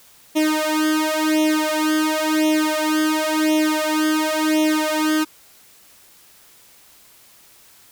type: tone with flanger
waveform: sawtooth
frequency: 310 Hz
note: D#4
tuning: 6 cents flat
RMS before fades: -19 dBFS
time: 0.35-5.25 s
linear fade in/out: 20 ms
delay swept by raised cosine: 0.32 to 2.62 ms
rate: 0.94 Hz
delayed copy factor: +1
effects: white hiss -50 dBFS RMS until 7.91 s